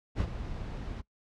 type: noise with ADSR envelope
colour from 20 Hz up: brown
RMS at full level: -28 dBFS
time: 0.15-1.02 s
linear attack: 55 ms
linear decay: 56 ms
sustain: -10 dB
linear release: 23 ms
effects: noise-tail reverb RT60 0.1 s tail -21 dB re dry + low-pass 5000 Hz 12 dB/octave